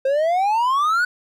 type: exponential sweep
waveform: triangle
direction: up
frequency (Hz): 523.3 to 1500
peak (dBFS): -14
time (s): 0.05-1.05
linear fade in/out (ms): 5
effects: none